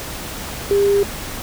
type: tone in noise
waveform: sine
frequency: 401.5 Hz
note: G4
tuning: 41 cents sharp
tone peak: -12 dBFS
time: 0.71-1.03 s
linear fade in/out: 0 ms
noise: pink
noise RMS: -29 dBFS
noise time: 0-1.42 s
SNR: +14 dB
effects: none

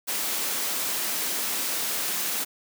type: high-pass noise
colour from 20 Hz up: white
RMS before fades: -28 dBFS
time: 0.07-2.45 s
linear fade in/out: 20 ms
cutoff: 180 Hz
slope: 24 dB/octave
effects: none

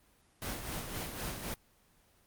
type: noise with tremolo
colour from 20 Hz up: pink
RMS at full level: -37 dBFS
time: 0.42-1.54 s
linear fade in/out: 0 ms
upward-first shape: sine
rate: 3.9 Hz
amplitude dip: 50%
effects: pink hiss -67 dBFS RMS until 2.26 s + Opus 24 kbps

